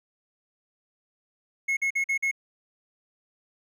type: tone bursts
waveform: triangle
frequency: 2175 Hz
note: C#7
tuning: 33 cents flat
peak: -21 dBFS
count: 5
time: 1.68-2.314 s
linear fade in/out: 10 ms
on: 90 ms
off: 46 ms
effects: none